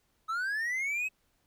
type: linear sweep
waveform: triangle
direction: up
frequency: 1269 to 2583 Hz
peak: -28 dBFS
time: 0.28-1.09 s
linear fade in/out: 20 ms
effects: pink hiss -73 dBFS RMS until 1.46 s